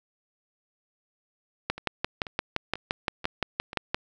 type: two click trains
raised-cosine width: 0.3 ms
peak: -22 / -9 dBFS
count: 5 / 14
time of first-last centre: 1.78-3.731 / 1.7-3.945 s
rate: 2.05 / 5.79 Hz
effects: none